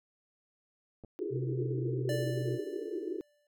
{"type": "clicks", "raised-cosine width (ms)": 2, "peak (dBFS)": -36, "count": 2, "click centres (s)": [1.038, 1.047]}
{"type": "band-pass noise", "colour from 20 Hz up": "white", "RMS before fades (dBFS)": -37, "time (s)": [1.19, 3.21], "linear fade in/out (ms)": 0, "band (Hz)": [310, 440], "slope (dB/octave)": 96}
{"type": "tone with pitch glide", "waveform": "sine", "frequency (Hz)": [130, 126.01], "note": ["C3", "B2"], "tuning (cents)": [-11, 35], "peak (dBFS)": -32, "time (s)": [1.3, 2.59], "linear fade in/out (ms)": 50, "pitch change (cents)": -54, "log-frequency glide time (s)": [1.44, 2.4]}
{"type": "tone with exponential decay", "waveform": "square", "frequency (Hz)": 587.3, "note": "D5", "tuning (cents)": 0, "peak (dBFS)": -33, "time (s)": [2.09, 3.47], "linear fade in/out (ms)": 2, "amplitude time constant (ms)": 300}
{"effects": []}